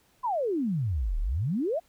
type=exponential two-way sweep; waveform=sine; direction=down then up; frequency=1061 to 34.18 to 726 Hz; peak=-25 dBFS; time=0.23-1.8 s; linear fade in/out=20 ms; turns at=1.19 s; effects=pink hiss -65 dBFS RMS until 1.88 s

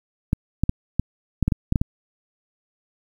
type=clicks; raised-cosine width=5 ms; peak=-6 dBFS; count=10; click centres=0.331 / 0.636 / 0.694 / 0.996 / 1.427 / 1.48 / 1.522 / 1.724 / 1.758 / 1.815 s; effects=8-bit

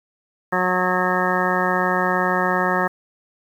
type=harmonic tone; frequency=182.6 Hz; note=F#3; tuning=23 cents flat; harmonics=1 / 2 / 3 / 4 / 5 / 6 / 7 / 9 / 10; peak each=-26 / -26 / -26 / -26 / -26 / -26 / -26 / -26 / -26 dBFS; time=0.52-2.88 s; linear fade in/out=10 ms; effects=8-bit

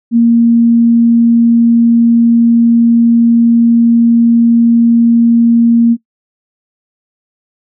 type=tone; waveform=sine; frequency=233.1 Hz; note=A#3; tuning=in tune; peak=-4 dBFS; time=0.11-5.97 s; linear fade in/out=50 ms; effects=noise-tail reverb RT60 0.1 s tail -21 dB re dry

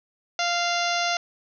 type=harmonic tone; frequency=695 Hz; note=F5; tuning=9 cents flat; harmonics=1 / 2 / 3 / 4 / 5 / 6 / 7 / 8 / 9; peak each=-26 / -29 / -31 / -32 / -33 / -34 / -34 / -35 / -36 dBFS; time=0.39-1.17 s; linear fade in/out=2 ms; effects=none

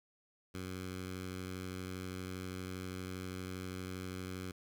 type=tone with notch filter; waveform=10% pulse; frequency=92.5 Hz; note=F#2; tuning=in tune; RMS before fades=-43 dBFS; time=0.54-4.52 s; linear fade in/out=10 ms; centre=640 Hz; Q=1.2; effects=12-bit

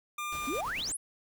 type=tone; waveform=25% pulse; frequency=1200 Hz; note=D6; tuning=37 cents sharp; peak=-30 dBFS; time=0.18-0.61 s; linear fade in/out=5 ms
type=noise with tremolo; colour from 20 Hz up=pink; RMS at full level=-44 dBFS; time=0.32-0.92 s; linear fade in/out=2 ms; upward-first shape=sine; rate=9 Hz; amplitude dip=40%
type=exponential sweep; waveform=sine; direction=up; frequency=238.6 to 11520 Hz; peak=-32 dBFS; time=0.47-0.97 s; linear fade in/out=10 ms
effects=none

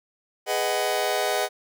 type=chord; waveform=sawtooth; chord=G# minor seventh; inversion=none; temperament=just; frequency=415.3 / 498.4 / 623 / 747.5 Hz; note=G#4 / B4 / D#5 / F#5; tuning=0 / +16 / +2 / +17 cents; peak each=-25 / -26 / -23 / -23 dBFS; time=0.46-1.49 s; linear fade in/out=50 ms; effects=none

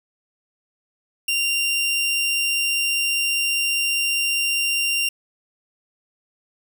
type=tone; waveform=sawtooth; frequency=2775 Hz; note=F7; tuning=12 cents flat; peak=-16 dBFS; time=1.28-5.09 s; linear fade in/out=5 ms; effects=none

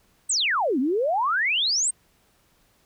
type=exponential two-way sweep; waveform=sine; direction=down then up; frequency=8800 to 242.2 to 8800 Hz; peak=-20 dBFS; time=0.29-1.91 s; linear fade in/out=10 ms; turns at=0.79 s; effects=pink hiss -63 dBFS RMS until 2.85 s

